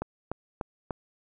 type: click train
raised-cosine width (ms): 1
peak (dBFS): -17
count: 4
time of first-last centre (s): 0.02-0.908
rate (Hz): 3.38
effects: none